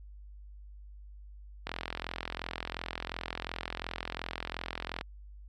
click train, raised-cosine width 0.3 ms, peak -18 dBFS, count 144, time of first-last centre 1.67-5.011 s, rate 42.8 Hz, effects added 50 Hz sine -46 dBFS peak until 5.48 s + MP3 96 kbps

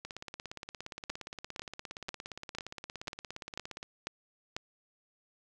two click trains, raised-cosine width 0.2 ms, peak -18 / -24 dBFS, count 8 / 66, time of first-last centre 1.1-4.565 / 0.05-3.829 s, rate 2.02 / 17.2 Hz, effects none

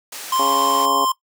white band-pass noise, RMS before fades -33 dBFS, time 0.12-0.86 s, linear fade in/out 5 ms, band 380 to 11000 Hz, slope 12 dB/octave
square tone, 1047 Hz, C6, 1 cent sharp, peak -18 dBFS, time 0.32-1.12 s, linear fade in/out 5 ms
harmonic tone, 138.59 Hz, C#3, in tune, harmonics 2 / 3 / 4 / 5 / 6 / 7 / 8, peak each -28 / -28 / -28 / -28 / -28 / -28 / -28 dBFS, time 0.39-1.05 s, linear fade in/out 5 ms
effects noise-tail reverb RT60 0.1 s tail -17 dB re dry

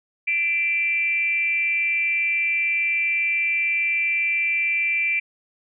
sine tone with frequency modulation, 2349 Hz, D7, in tune, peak -19 dBFS, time 0.27-5.2 s, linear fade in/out 10 ms, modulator 325 Hz, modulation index 0.47, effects none

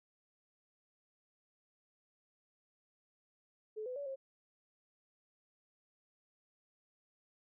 sine tone with pitch steps, 431.6 / 504 / 569 / 537 Hz, A4 / B4 / C#5 / C5, -33 / +35 / +45 / +45 cents, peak -39 dBFS, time 3.76-4.16 s, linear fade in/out 20 ms, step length 100 ms, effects none

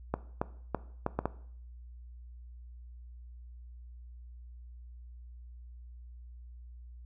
clicks, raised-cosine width 1 ms, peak -15 dBFS, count 6, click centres 0.14 / 0.415 / 0.747 / 1.064 / 1.19 / 1.256 s, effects noise-tail reverb RT60 0.6 s tail -17 dB re dry + added 60 Hz sine -46 dBFS peak until 7.05 s

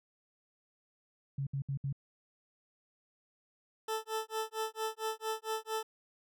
sine tone bursts, 138 Hz, C#3, 7 cents flat, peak -32 dBFS, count 4, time 1.38-1.927 s, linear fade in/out 5 ms, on 88 ms, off 65 ms
20% pulse tone with tremolo, 440 Hz, A4, in tune, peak -27 dBFS, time 3.88-5.83 s, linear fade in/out 5 ms, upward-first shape sine, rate 4.4 Hz, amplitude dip 100%
effects none

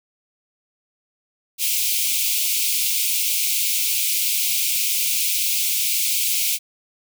white high-pass noise, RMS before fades -21 dBFS, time 1.58-6.59 s, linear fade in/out 50 ms, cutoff 2200 Hz, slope 96 dB/octave, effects none

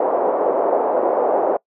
pink band-pass noise, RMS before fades -18 dBFS, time 0-1.57 s, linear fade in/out 5 ms, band 440 to 780 Hz, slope 24 dB/octave, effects noise-tail reverb RT60 0.1 s tail -24 dB re dry

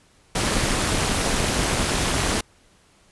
pink noise with amplitude modulation, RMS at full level -19 dBFS, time 0.35-2.41 s, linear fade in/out 5 ms, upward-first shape sine, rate 224 Hz, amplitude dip 70%, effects pink hiss -57 dBFS RMS until 3.11 s + resampled to 24000 Hz

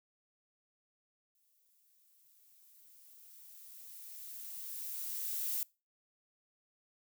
violet noise with exponential growth, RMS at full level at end -35 dBFS, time 1.35-5.63 s, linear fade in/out 1 ms, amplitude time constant 930 ms, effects noise-tail reverb RT60 0.3 s tail -24 dB re dry

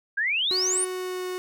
sine exponential sweep, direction up, 1568 to 9870 Hz, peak -22 dBFS, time 0.17-0.85 s, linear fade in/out 10 ms
45% pulse tone with pitch glide, 370 to 366.2 Hz, F#4 to F#4, 0 to -18 cents, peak -29 dBFS, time 0.51-1.38 s, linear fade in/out 0 ms, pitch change -18 cents, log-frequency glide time 0.78-1.26 s
effects none

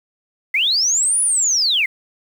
sine linear two-way sweep, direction up then down, 1982 to 10000 to 1982 Hz, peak -14 dBFS, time 0.54-1.86 s, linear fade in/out 5 ms, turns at 1.21 s, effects 7-bit

